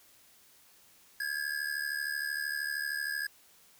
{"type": "ring-modulated tone", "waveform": "square", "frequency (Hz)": 1661.2, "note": "G#6", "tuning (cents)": 0, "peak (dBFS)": -30, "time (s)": [1.2, 3.27], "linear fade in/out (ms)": 2, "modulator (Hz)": 36.5, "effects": ["white hiss -61 dBFS RMS until 3.79 s"]}